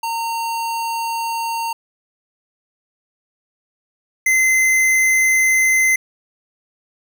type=tone pair in turn; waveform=square; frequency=918 / 2061 Hz; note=A#5 / C7; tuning=-27 / -27 cents; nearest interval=octave + major second; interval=1400 cents; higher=second; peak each=-21 / -13 dBFS; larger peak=second; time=0.03-1.73 / 4.26-5.96 s; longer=neither; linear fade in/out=5 ms; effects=none